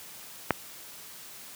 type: click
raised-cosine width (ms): 0.5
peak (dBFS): -6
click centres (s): 0.507
effects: white hiss -46 dBFS RMS until 1.55 s + high-pass 80 Hz 12 dB/octave